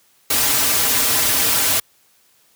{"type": "noise with comb filter", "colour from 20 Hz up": "white", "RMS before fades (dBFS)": -17, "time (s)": [0.3, 1.8], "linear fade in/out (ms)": 5, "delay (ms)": 5.5, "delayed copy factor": -0.9, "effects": ["white hiss -57 dBFS RMS until 2.55 s", "high-pass 60 Hz 12 dB/octave"]}